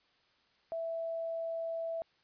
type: tone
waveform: sine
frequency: 660 Hz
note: E5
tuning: 2 cents sharp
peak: -34 dBFS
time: 0.72-2.02 s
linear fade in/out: 0 ms
effects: white hiss -70 dBFS RMS until 2.23 s + resampled to 11025 Hz